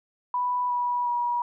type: tone with pitch steps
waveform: sine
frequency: 987.8 / 975.3 / 963 Hz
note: B5 / B5 / B5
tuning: 0 / -22 / -44 cents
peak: -23 dBFS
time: 0.34-1.42 s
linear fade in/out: 2 ms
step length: 360 ms
effects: none